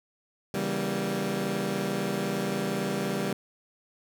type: chord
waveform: 20% pulse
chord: C# diminished seventh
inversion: none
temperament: equal with one note detuned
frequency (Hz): 138.59 / 164.81 / 196 / 236.9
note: C#3 / E3 / G3 / Bb3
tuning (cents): 0 / 0 / 0 / +28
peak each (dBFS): -31 / -31 / -25 / -30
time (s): 0.54-3.33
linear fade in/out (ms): 2
effects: none